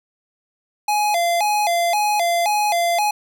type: tone with vibrato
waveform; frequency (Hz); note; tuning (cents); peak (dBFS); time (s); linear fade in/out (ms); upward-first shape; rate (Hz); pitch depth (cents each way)
square; 759; F#5; +44; -17; 0.88-3.11; 5; square; 1.9; 170
effects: none